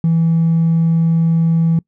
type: tone with hard clipping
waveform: sine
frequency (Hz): 164.81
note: E3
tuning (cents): 0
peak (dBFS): -11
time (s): 0.04-1.79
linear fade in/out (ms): 2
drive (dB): 1
effects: noise-tail reverb RT60 0.1 s tail -24 dB re dry